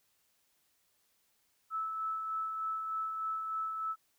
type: tone with tremolo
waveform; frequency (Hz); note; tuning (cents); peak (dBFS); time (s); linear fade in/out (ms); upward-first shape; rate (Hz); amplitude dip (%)
sine; 1308; E6; -14; -32; 1.7-3.96; 50; sine; 3.3; 35
effects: white hiss -74 dBFS RMS until 4.18 s